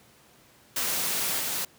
white noise with level steps, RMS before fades -28 / -30 dBFS, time 0.76-1.65 s, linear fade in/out 5 ms, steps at 1.39 s, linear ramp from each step 2 ms, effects pink hiss -57 dBFS RMS until 1.78 s + high-pass 100 Hz 12 dB/octave

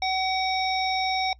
harmonic tone with a mistuned harmonic, 756 Hz, F#5, 37 cents sharp, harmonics 1 / 3 / 5 / 7, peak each -25 / -30 / -32 / -33 dBFS, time 0.02-1.33 s, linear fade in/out 2 ms, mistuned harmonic 7, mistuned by +55 cents, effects noise-tail reverb RT60 0.1 s tail -22 dB re dry + added 60 Hz sine -49 dBFS peak until 1.39 s

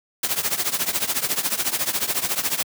white noise with tremolo, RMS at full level -20 dBFS, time 0.23-2.63 s, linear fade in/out 5 ms, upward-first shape triangle, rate 14 Hz, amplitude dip 90%, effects high-pass 100 Hz 12 dB/octave

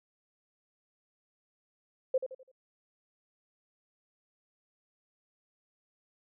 sine tone with echo, 520 Hz, C5, 11 cents flat, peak -23 dBFS, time 2.14-2.18 s, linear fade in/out 5 ms, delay 84 ms, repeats 4, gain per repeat -9 dB, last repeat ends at 2.516 s, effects none

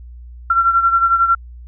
sine beating tone pair, 1360 / 1371 Hz, F6 / F6, -46 / -32 cents, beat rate 11 Hz, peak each -12 / -18 dBFS, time 0.5-1.35 s, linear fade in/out 5 ms, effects added 60 Hz sine -33 dBFS peak until 1.67 s

